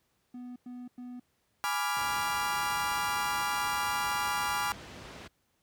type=tone bursts; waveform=triangle; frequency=246.9 Hz; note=B3; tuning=in tune; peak=-38 dBFS; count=3; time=0.34-1.198 s; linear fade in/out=5 ms; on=220 ms; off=99 ms
type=chord; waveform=35% pulse; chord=G# diminished seventh; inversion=none; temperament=equal; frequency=830.6 / 987.8 / 1174.7 / 1396.9 Hz; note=G#5 / B5 / D6 / F6; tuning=0 / 0 / 0 / 0 cents; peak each=-33 dBFS; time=1.64-4.72 s; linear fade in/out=0 ms
type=low-pass noise; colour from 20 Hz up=pink; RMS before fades=-46 dBFS; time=1.96-5.28 s; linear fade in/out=10 ms; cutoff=5000 Hz; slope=12 dB/octave
effects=pink hiss -74 dBFS RMS until 5.62 s + high-pass 60 Hz 12 dB/octave